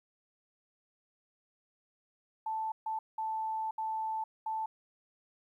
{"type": "tone bursts at uneven times", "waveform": "sine", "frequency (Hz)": 880, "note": "A5", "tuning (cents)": 0, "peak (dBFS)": -32, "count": 5, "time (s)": [[2.46, 2.72], [2.86, 2.99], [3.18, 3.71], [3.78, 4.24], [4.46, 4.66]], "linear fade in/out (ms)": 5, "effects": ["12-bit"]}